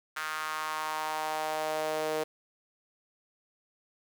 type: tone with high-pass filter sweep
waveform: sawtooth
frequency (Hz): 155.56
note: D#3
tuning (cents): 0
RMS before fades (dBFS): -33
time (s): 0.16-2.24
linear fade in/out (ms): 10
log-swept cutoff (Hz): 1400 to 490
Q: 3.1
effects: 9-bit